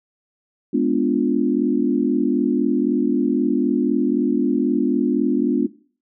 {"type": "chord", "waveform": "sine", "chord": "G# diminished seventh", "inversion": "none", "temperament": "equal with one note detuned", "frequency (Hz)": [207.7, 246.9, 290.8, 349.2], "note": ["G#3", "B3", "D4", "F4"], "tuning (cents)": [0, 0, -17, 0], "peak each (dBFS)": [-24, -20, -19, -23], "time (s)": [0.73, 5.67], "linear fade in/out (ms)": 10, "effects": ["noise-tail reverb RT60 0.4 s tail -17 dB re dry"]}